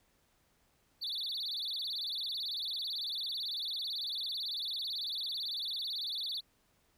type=tone with vibrato; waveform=triangle; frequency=3974 Hz; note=B7; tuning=10 cents sharp; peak=-33 dBFS; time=1.01-6.41 s; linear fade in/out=20 ms; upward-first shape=sine; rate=18 Hz; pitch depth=260 cents each way; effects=tanh soft clip ceiling -29 dBFS + pink hiss -72 dBFS RMS until 6.97 s